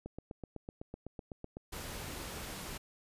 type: click train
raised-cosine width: 2 ms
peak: -29 dBFS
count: 13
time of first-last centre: 0.06-1.569 s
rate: 7.95 Hz
type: noise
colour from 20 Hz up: pink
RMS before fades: -43 dBFS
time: 1.72-2.78 s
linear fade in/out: 10 ms
effects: resampled to 32000 Hz